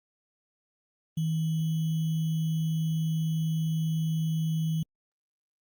sine tone with sample-and-hold, 159.9 Hz, D#3, 48 cents sharp, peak -25 dBFS, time 1.17-4.83 s, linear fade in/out 5 ms, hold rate 3150 Hz, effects Opus 32 kbps

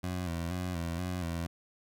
20% pulse tone with vibrato, 87.31 Hz, F2, in tune, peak -28 dBFS, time 0.03-1.47 s, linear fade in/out 10 ms, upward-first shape square, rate 2.1 Hz, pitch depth 64 cents each way, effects none

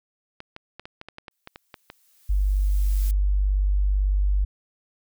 clicks, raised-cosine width 0.3 ms, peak -22 dBFS, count 12, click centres 0.404 / 0.564 / 0.796 / 0.855 / 1.014 / 1.086 / 1.184 / 1.282 / 1.474 / 1.559 / 1.742 / 1.901 s
blue noise with exponential growth, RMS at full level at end -38 dBFS, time 1.31-3.11 s, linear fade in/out 2 ms, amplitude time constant 390 ms
sine tone, 49 Hz, G1, in tune, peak -18 dBFS, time 2.29-4.45 s, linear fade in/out 10 ms
effects none

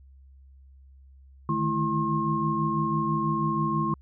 sine tone cluster, 150.2 / 156.3 / 215.7 / 331.1 / 1072 Hz, D3 / D#3 / A3 / E4 / C6, +39 / +8 / -34 / +8 / +42 cents, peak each -30 / -33 / -30 / -31 / -27 dBFS, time 1.49-3.94 s, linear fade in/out 2 ms, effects added 67 Hz sine -49 dBFS peak until 4.01 s

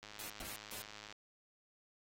click train, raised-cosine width 0.2 ms, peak -33 dBFS, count 116, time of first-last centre 0.03-1.125 s, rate 105 Hz
white noise bursts, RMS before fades -47 dBFS, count 3, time 0.19-0.82 s, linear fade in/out 2 ms, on 110 ms, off 150 ms
pink noise with exponential decay, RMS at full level -41 dBFS, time 0.4-0.56 s, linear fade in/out 5 ms, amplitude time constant 34 ms
effects AAC 48 kbps

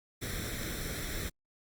pink noise with comb filter, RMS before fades -37 dBFS, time 0.21-1.3 s, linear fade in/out 20 ms, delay 0.53 ms, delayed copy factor +0.7, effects Opus 48 kbps

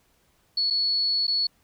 sine tone with dropouts, 4400 Hz, C#8, 14 cents flat, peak -21 dBFS, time 0.57-1.47 s, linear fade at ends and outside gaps 5 ms, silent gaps 0.702-0.706 / 1.269-1.278 s, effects pink hiss -65 dBFS RMS until 1.63 s

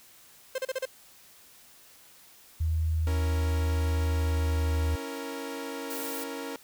45% pulse tone bursts, 523.3 Hz, C5, in tune, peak -28 dBFS, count 5, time 0.55-0.855 s, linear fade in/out 5 ms, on 33 ms, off 35 ms
sine tone with pitch glide, 80.1 to 78.72 Hz, E2 to D#2, -49 to +21 cents, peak -24 dBFS, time 2.6-4.96 s, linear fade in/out 10 ms, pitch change -30 cents, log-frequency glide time 4.09-4.62 s
sawtooth chord, A# diminished, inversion first, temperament equal, 277.2 / 329.6 / 466.2 Hz, C#4 / E4 / A#4, 0 / 0 / 0 cents, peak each -34 / -39 / -34 dBFS, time 3.07-6.56 s, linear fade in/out 0 ms
blue noise, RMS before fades -38 dBFS, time 5.9-6.24 s, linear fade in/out 5 ms
effects white hiss -55 dBFS RMS until 6.63 s

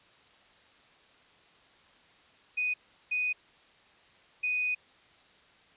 sine tone bursts at uneven times, 2489 Hz, D#7, in tune, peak -27 dBFS, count 3, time 2.57-2.74 / 3.11-3.33 / 4.43-4.75 s, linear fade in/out 10 ms, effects white hiss -60 dBFS RMS until 5.76 s + resampled to 8000 Hz

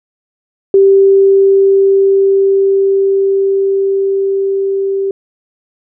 sine tone with level ramp, 391 Hz, G4, 4 cents flat, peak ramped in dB -3 to -12 dBFS, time 0.74-5.11 s, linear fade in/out 2 ms, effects none

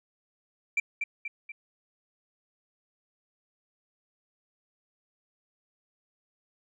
sine tone with echo, 2349 Hz, D7, in tune, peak -20 dBFS, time 0.77-0.8 s, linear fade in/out 5 ms, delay 240 ms, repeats 3, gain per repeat -6 dB, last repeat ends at 1.52 s, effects tanh soft clip ceiling -22 dBFS

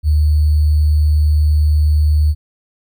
sine tone with sample-and-hold, 75.7 Hz, D#2, 47 cents flat, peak -9 dBFS, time 0.03-2.35 s, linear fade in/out 50 ms, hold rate 4410 Hz, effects none

